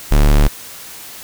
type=tone; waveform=square; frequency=36.6 Hz; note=D1; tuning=5 cents flat; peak=-8 dBFS; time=0.11-0.48 s; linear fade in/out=10 ms; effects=white hiss -34 dBFS RMS until 1.23 s